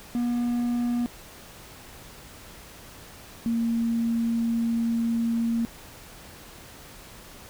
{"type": "tone pair in turn", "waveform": ["triangle", "sine"], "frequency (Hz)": [240.5, 231], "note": ["B3", "A#3"], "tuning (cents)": [-46, -16], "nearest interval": "minor second", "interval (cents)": 70, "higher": "first", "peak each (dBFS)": [-21, -22], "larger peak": "first", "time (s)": [[0.15, 1.06], [3.46, 5.65]], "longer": "second", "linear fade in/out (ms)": 0, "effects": ["pink hiss -46 dBFS RMS until 7.49 s"]}